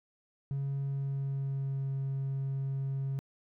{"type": "tone with pitch glide", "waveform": "triangle", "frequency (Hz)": [138.3, 135.92], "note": ["C#3", "C#3"], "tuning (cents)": [-4, -34], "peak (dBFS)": -28, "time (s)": [0.51, 3.19], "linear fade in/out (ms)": 0, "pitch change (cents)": -30, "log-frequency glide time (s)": [0.81, 1.9], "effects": ["tanh soft clip ceiling -26 dBFS"]}